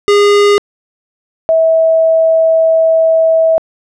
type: tone pair in turn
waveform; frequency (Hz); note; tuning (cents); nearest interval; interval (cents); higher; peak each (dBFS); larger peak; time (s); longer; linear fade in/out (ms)
square / sine; 408.7 / 648.8; G#4 / E5; -28 / -28; minor sixth; 800; second; -6; neither; 0.08-0.58 / 1.49-3.58; second; 0
effects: low-pass 6000 Hz 12 dB/octave